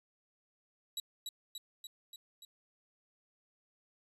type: tone with echo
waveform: sawtooth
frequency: 3903 Hz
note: B7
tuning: 21 cents flat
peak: -33 dBFS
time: 0.97-1 s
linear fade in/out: 2 ms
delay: 290 ms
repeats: 5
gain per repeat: -3 dB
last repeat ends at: 2.45 s
effects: resampled to 32000 Hz